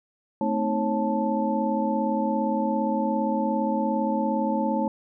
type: tone cluster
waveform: sine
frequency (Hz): 219.2 / 256.6 / 311.8 / 545 / 878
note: A3 / C4 / D#4 / C#5 / A5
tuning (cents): -6 / -34 / +4 / -29 / -4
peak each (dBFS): -26 / -31 / -30 / -29 / -28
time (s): 0.41-4.88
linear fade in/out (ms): 2
effects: none